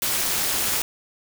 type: noise with amplitude modulation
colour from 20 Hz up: white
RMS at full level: -20 dBFS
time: 0.02-0.82 s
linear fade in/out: 2 ms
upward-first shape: sine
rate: 283 Hz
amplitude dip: 80%
effects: none